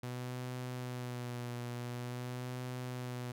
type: tone with vibrato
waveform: sawtooth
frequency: 123.47 Hz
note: B2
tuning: in tune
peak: -35 dBFS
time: 0.03-3.32 s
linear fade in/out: 5 ms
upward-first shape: sine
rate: 0.47 Hz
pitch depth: 33 cents each way
effects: none